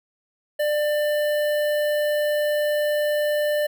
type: tone with notch filter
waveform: square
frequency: 595 Hz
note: D5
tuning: 22 cents sharp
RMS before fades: -22 dBFS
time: 0.59-3.67 s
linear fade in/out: 10 ms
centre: 6200 Hz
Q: 0.7
effects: none